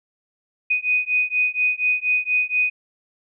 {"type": "beating tone pair", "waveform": "sine", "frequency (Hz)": [2489, 2493.2], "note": ["D#7", "D#7"], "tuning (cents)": [0, 3], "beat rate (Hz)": 4.2, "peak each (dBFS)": -21, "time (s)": [0.7, 2.7], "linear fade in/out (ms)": 10, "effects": []}